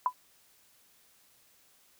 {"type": "tone with exponential decay", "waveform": "sine", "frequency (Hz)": 1000, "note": "B5", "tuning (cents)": 21, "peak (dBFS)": -19, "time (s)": [0.06, 0.13], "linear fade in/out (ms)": 1, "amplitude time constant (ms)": 15, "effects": ["white hiss -64 dBFS RMS until 1.99 s"]}